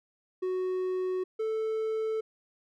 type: tone pair in turn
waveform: triangle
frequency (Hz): 370 / 440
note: F#4 / A4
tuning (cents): 0 / 0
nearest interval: minor third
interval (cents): 300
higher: second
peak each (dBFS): -26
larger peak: neither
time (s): 0.42-1.24 / 1.39-2.21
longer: neither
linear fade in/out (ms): 10
effects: none